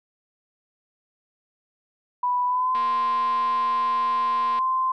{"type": "tone with pitch glide", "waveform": "sine", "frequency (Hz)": [987.8, 1039.3], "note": ["B5", "C6"], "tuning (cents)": [0, -12], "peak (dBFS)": -20, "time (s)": [2.23, 4.92], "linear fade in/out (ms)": 5, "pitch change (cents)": 88, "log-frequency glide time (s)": [2.46, 2.81]}
{"type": "click train", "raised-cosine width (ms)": 0.3, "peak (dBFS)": -23, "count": 435, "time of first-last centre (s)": [2.75, 4.589], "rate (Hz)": 236}
{"effects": []}